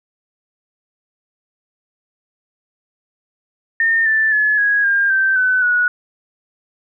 sine tone with pitch steps, 1820 / 1764.1 / 1709.9 / 1657.4 / 1606.5 / 1557.2 / 1509.4 / 1463 Hz, A#6 / A6 / A6 / G#6 / G6 / G6 / F#6 / F#6, -42 / +4 / -50 / -4 / +42 / -12 / +34 / -20 cents, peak -12 dBFS, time 3.8-5.88 s, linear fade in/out 2 ms, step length 260 ms, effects none

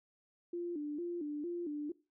sine tone with vibrato, 320.2 Hz, D#4, 50 cents sharp, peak -36 dBFS, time 0.53-1.92 s, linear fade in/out 5 ms, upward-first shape square, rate 2.2 Hz, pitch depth 140 cents each way, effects noise-tail reverb RT60 0.3 s tail -21 dB re dry

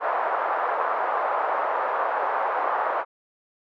white band-pass noise, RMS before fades -25 dBFS, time 0-3.05 s, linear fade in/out 50 ms, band 550 to 1200 Hz, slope 24 dB/octave, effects none

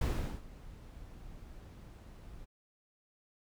brown noise with ADSR envelope, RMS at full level -29 dBFS, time 0.01-2.46 s, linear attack 6 ms, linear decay 390 ms, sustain -21 dB, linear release 27 ms, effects none

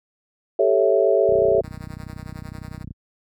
sine chord, A dominant seventh, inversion third, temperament equal, 392 / 440 / 554.4 / 659.3 Hz, G4 / A4 / C#5 / E5, 0 / 0 / 0 / 0 cents, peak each -20 dBFS, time 0.59-1.61 s, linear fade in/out 5 ms
click train, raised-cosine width 5 ms, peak -21 dBFS, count 51, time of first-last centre 1.29-2.908 s, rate 30.9 Hz
5% pulse tone with tremolo, 156.7 Hz, D#3, 13 cents sharp, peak -29 dBFS, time 1.63-2.84 s, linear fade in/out 20 ms, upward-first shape sine, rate 11 Hz, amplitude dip 80%
effects high-pass 60 Hz 12 dB/octave

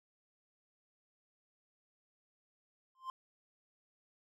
triangle tone with exponential growth, 1046.5 Hz, C6, in tune, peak -33 dBFS, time 2.95-3.1 s, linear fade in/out 1 ms, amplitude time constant 31 ms, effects none

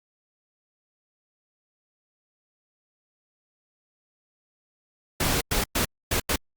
pink noise bursts at uneven times, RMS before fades -24 dBFS, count 5, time 5.2-5.41 / 5.51-5.64 / 5.75-5.85 / 6.11-6.2 / 6.29-6.36 s, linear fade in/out 5 ms, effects Opus 48 kbps

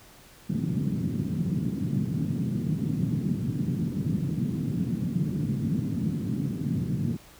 pink band-pass noise, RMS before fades -28 dBFS, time 0.49-7.17 s, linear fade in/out 10 ms, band 130 to 240 Hz, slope 24 dB/octave, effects pink hiss -52 dBFS RMS until 7.39 s

